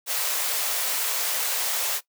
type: high-pass noise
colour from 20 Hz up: white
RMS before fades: -26 dBFS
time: 0.06-2.01 s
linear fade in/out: 50 ms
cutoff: 440 Hz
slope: 48 dB/octave
effects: noise-tail reverb RT60 0.1 s tail -18 dB re dry